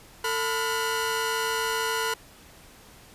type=tone cluster; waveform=sawtooth; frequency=448.3 / 997 / 1436 Hz; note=A4 / B5 / F6; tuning=+32 / +16 / +48 cents; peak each=-26 dBFS; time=0.24-2.14 s; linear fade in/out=5 ms; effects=pink hiss -51 dBFS RMS until 3.14 s + resampled to 32000 Hz